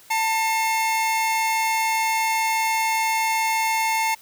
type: tone pair together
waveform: 45% pulse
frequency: 893 / 2150 Hz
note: A5 / C7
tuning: +25 / +47 cents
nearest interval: octave + minor third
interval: 1522 cents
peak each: -21 / -25 dBFS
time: 0.1-4.15 s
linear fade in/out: 10 ms
effects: white hiss -50 dBFS RMS until 4.21 s